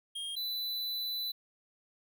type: tone pair in turn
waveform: square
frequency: 3230 / 3992 Hz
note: G#7 / B7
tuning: -49 / +18 cents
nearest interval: major third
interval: 367 cents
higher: second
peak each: -37 / -34 dBFS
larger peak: second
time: 0.15-0.36 / 0.36-1.32 s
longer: second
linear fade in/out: 10 ms
effects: none